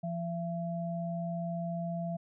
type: tone pair together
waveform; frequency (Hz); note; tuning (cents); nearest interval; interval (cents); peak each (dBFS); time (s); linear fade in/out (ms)
sine; 170.7 / 674.8; F3 / E5; -39 / +40; 2 octaves; 2379; -34 / -37; 0.03-2.17; 10
effects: none